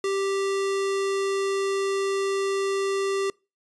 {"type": "tone", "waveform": "square", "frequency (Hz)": 392, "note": "G4", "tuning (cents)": 0, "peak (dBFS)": -24, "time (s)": [0.04, 3.3], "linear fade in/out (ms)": 2, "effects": ["noise-tail reverb RT60 0.3 s tail -26 dB re dry", "resampled to 22050 Hz"]}